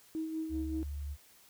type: tone with tremolo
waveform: sine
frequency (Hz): 318.5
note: D#4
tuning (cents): +41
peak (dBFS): -32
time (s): 0.15-0.83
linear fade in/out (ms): 0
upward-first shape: sine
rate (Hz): 5.2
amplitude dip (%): 45
type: tone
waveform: sine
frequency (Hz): 71.9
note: D2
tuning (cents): -36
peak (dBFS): -36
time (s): 0.49-1.17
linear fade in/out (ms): 50
effects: tanh soft clip ceiling -24 dBFS + white hiss -61 dBFS RMS until 1.49 s